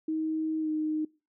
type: tone with pitch glide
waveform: sine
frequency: 315.6 to 309.3 Hz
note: D#4 to D#4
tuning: +25 to -10 cents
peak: -27 dBFS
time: 0.08-1.05 s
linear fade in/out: 5 ms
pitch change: -35 cents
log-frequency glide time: 0.6-0.69 s
effects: noise-tail reverb RT60 0.3 s tail -23 dB re dry